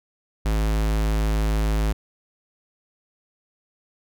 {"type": "tone", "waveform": "square", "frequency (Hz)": 53.3, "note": "G#1", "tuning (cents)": 46, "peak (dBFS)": -20, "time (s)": [0.45, 1.93], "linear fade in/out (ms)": 10, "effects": []}